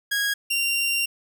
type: tone pair in turn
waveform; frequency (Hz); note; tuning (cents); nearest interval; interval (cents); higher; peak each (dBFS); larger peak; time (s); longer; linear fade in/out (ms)
sawtooth; 1646 / 2768; G#6 / F7; -16 / -16; major sixth; 900; second; -18; neither; 0.11-0.34 / 0.5-1.06; second; 10
effects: none